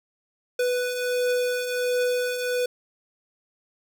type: beating tone pair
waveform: square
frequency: 493.9 / 495.3 Hz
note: B4 / B4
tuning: 0 / +5 cents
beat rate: 1.4 Hz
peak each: -32 / -24 dBFS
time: 0.59-2.66 s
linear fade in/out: 5 ms
effects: none